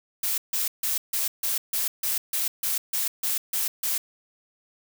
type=noise bursts; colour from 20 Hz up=blue; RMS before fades=-26 dBFS; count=13; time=0.23-3.98 s; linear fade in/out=5 ms; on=150 ms; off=150 ms; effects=none